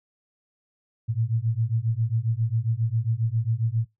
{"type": "beating tone pair", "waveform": "sine", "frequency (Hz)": [110, 117.4], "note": ["A2", "A#2"], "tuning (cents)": [0, 13], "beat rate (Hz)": 7.4, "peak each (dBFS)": -25, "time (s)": [1.08, 3.86], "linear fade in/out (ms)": 20, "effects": ["noise-tail reverb RT60 0.2 s tail -22 dB re dry"]}